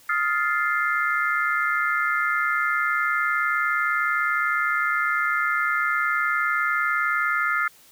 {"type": "chord", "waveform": "sine", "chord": "F dominant seventh", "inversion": "third", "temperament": "just", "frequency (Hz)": [1257.2, 1396.9, 1746.1, 2095], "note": ["Eb6", "F6", "A6", "C7"], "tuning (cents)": [18, 0, -14, 2], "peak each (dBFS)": [-26, -24, -28, -27], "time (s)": [0.09, 7.68], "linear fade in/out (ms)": 5, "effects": ["white hiss -53 dBFS RMS until 7.91 s"]}